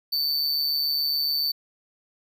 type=tone with amplitude modulation; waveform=square; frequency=4540 Hz; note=C#8; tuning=41 cents sharp; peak=-20 dBFS; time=0.12-1.52 s; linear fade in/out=10 ms; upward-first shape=sine; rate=147 Hz; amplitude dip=65%; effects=none